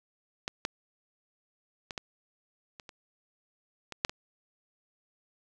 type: clicks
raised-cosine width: 0.2 ms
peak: -15 / -12 / -20 / -17 / -27 / -28 / -22 / -8 / -20 dBFS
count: 9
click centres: 0.479 / 0.651 / 1.908 / 1.978 / 2.798 / 2.892 / 3.923 / 4.049 / 4.095 s
effects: none